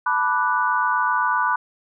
sine chord, B minor seventh, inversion third, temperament equal, 880 / 987.8 / 1174.7 / 1480 Hz, A5 / B5 / D6 / F#6, 0 / 0 / 0 / 0 cents, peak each -27 / -21 / -24 / -23 dBFS, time 0.06-1.56 s, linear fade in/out 5 ms, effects none

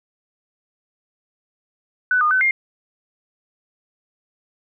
sine tone with pitch steps, 1495 / 1221 / 1517 / 2120 Hz, F#6 / D#6 / F#6 / C7, +17 / -33 / +43 / +22 cents, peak -14 dBFS, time 2.11-2.51 s, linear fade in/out 2 ms, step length 100 ms, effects none

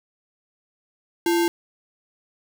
sine tone with sample-and-hold, 340.4 Hz, F4, 44 cents flat, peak -17 dBFS, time 1.26-1.48 s, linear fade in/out 2 ms, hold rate 1225 Hz, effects none

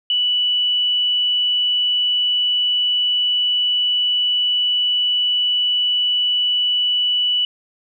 sine tone, 2960 Hz, F#7, in tune, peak -15 dBFS, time 0.1-7.45 s, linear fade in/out 2 ms, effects none

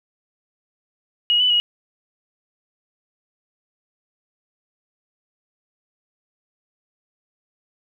sine tone with pitch steps, 2894 / 2989 / 2898 Hz, F#7 / F#7 / F#7, -39 / +17 / -37 cents, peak -14 dBFS, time 1.3-1.6 s, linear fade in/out 0 ms, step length 100 ms, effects 9-bit

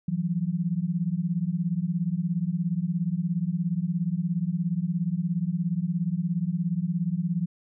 sine beating tone pair, 164.6 / 181.6 Hz, E3 / F#3, -2 / -32 cents, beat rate 17 Hz, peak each -27 dBFS, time 0.08-7.46 s, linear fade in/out 5 ms, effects none

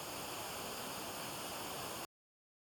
pink noise with comb filter, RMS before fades -45 dBFS, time 0-2.05 s, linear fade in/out 0 ms, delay 0.51 ms, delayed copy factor -0.55, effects high-pass 100 Hz 12 dB/octave + AAC 64 kbps

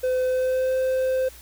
triangle tone with pitch glide, 510 to 518.9 Hz, C5 to C5, -44 to -14 cents, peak -18 dBFS, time 0.03-1.29 s, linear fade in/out 10 ms, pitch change +30 cents, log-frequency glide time 0.26-0.74 s, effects added 60 Hz sine -47 dBFS peak until 1.41 s + white hiss -47 dBFS RMS until 1.41 s

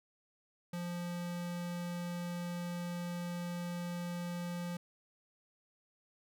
square tone, 174.61 Hz, F3, in tune, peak -38 dBFS, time 0.73-4.77 s, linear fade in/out 5 ms, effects none

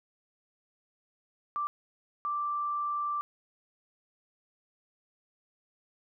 sine tone bursts at uneven times, 1174.7 Hz, D6, in tune, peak -29 dBFS, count 2, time 1.56-1.67 / 2.25-3.21 s, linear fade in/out 0 ms, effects none

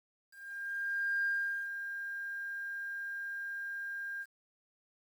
sine tone with ADSR envelope, 1604 Hz, G6, 39 cents sharp, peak -28 dBFS, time 0.3-4.26 s, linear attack 950 ms, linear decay 420 ms, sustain -9 dB, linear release 47 ms, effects tanh soft clip ceiling -24 dBFS + 10-bit

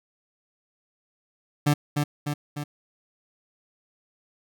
30% pulse tone with echo, 146.83 Hz, D3, in tune, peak -15 dBFS, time 1.66-1.74 s, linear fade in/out 10 ms, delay 300 ms, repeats 3, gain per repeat -4 dB, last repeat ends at 2.64 s, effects none

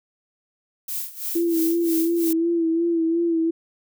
violet noise with tremolo, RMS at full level -27 dBFS, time 0.88-2.33 s, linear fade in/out 5 ms, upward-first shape sine, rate 3 Hz, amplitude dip 85%
sine tone with vibrato, 333.3 Hz, E4, 19 cents sharp, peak -18 dBFS, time 1.35-3.51 s, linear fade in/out 10 ms, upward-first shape sine, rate 2.8 Hz, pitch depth 44 cents each way
effects none

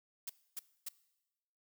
blue noise bursts, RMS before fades -41 dBFS, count 3, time 0.27-0.888 s, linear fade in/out 5 ms, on 26 ms, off 270 ms, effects noise-tail reverb RT60 1.0 s tail -19 dB re dry

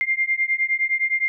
sine beating tone pair, 2102 / 2111.7 Hz, C7 / C7, +7 / +15 cents, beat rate 9.7 Hz, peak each -22 dBFS, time 0.01-1.28 s, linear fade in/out 0 ms, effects none

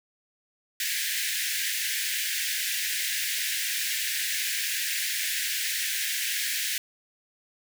pink high-pass noise, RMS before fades -29 dBFS, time 0.8-6.78 s, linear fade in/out 2 ms, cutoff 1600 Hz, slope 96 dB/octave, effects none

